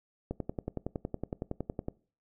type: click train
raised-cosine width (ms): 2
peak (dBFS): -20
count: 18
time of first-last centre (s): 0.31-1.884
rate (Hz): 10.8
effects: noise-tail reverb RT60 0.4 s tail -22 dB re dry